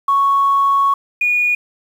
sine tone pair in turn, 1108.7 / 2449 Hz, C#6 / D#7, 0 / -28 cents, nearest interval octave + major second, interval 1372 cents, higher second, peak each -10 / -12 dBFS, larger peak first, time 0.08-0.94 / 1.21-1.55 s, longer first, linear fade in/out 5 ms, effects tanh soft clip ceiling -6 dBFS + 7-bit

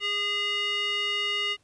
square tone with band-pass filter, 409.6 Hz, G#4, 24 cents flat, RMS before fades -28 dBFS, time 0-1.57 s, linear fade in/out 50 ms, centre 2600 Hz, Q 8.9, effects pink hiss -66 dBFS RMS until 1.63 s + resampled to 22050 Hz

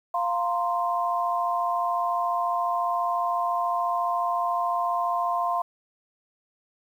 sine chord, F suspended fourth, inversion none, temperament equal, 698.5 / 932.3 / 1046.5 Hz, F5 / Bb5 / C6, 0 / 0 / 0 cents, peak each -26 / -32 / -26 dBFS, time 0.14-5.62 s, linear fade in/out 5 ms, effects 9-bit

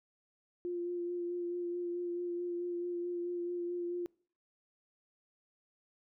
sine tone with vibrato, 349.9 Hz, F4, 3 cents sharp, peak -34 dBFS, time 0.65-4.06 s, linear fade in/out 0 ms, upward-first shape sine, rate 4.6 Hz, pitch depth 17 cents each way, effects noise-tail reverb RT60 0.5 s tail -25 dB re dry

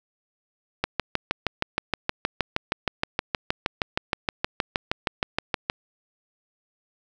click train, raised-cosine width 0.3 ms, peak -6 dBFS, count 32, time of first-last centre 0.84-5.699 s, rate 6.38 Hz, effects none

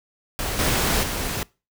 pink noise with level steps, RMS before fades -27 / -21 / -27 dBFS, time 0.39-1.43 s, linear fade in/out 0 ms, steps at 0.59 / 1.03 s, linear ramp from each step 2 ms, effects noise-tail reverb RT60 0.3 s tail -24 dB re dry

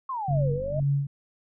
sine exponential two-way sweep, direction down then up, 1100 to 466.2 to 642 Hz, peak -28 dBFS, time 0.09-0.8 s, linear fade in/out 5 ms, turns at 0.52 s
sine tone with tremolo, 140.7 Hz, C#3, 26 cents sharp, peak -20 dBFS, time 0.28-1.07 s, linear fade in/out 5 ms, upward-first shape sine, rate 2 Hz, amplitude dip 100%
click train, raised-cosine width 5 ms, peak -27 dBFS, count 26, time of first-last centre 0.31-0.828 s, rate 48.3 Hz
effects none

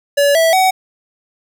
square tone with pitch steps, 570 / 654.8 / 752.1 Hz, C#5 / E5 / F#5, +48 / -12 / +28 cents, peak -10 dBFS, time 0.17-0.71 s, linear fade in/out 10 ms, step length 180 ms, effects none

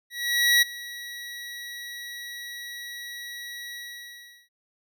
25% pulse tone with ADSR envelope, 1920 Hz, B6, 49 cents flat, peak -12 dBFS, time 0.1-4.49 s, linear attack 520 ms, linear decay 14 ms, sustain -20 dB, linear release 740 ms, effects none

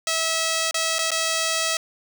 5% pulse tone with dropouts, 649 Hz, E5, 27 cents flat, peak -10 dBFS, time 0.07-1.77 s, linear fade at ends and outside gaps 2 ms, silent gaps 0.711-0.743 / 0.985-0.99 / 1.106-1.116 s, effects none

